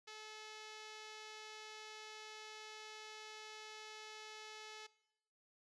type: tone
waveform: 5% pulse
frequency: 431.5 Hz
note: A4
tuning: 34 cents flat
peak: -39 dBFS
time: 0.07-4.87 s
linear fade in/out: 10 ms
effects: noise-tail reverb RT60 0.9 s tail -20 dB re dry + resampled to 22050 Hz